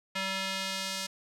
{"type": "tone with band-pass filter sweep", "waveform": "square", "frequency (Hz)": 192, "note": "G3", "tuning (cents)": -36, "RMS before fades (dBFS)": -34, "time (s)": [0.15, 1.07], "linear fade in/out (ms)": 10, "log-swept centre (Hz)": [2700, 5400], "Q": 1, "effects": []}